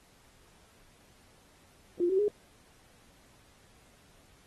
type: tone with pitch steps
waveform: sine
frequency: 349.2 / 380.8 / 415.3 Hz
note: F4 / F#4 / G#4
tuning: 0 / +50 / 0 cents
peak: -24 dBFS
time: 2-2.282 s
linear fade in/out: 2 ms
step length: 94 ms
effects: pink hiss -62 dBFS RMS until 4.46 s + AAC 32 kbps